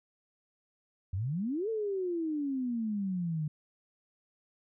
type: exponential two-way sweep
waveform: sine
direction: up then down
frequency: 86 to 455.2 to 148.7 Hz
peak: -30 dBFS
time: 1.13-3.48 s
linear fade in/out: 5 ms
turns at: 1.69 s
effects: none